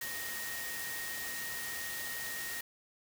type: tone in noise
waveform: sine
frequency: 1864.7 Hz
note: A#6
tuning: in tune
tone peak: -41 dBFS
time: 0.01-2.61 s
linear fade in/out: 5 ms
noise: white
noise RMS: -41 dBFS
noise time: 0.01-2.61 s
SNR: -3 dB
effects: none